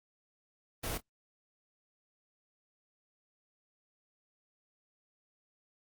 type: noise with echo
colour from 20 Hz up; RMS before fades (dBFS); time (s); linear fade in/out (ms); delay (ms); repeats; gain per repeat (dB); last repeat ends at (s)
pink; -36; 0.83-0.98; 10; 28; 1; -15; 1.008
effects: Opus 24 kbps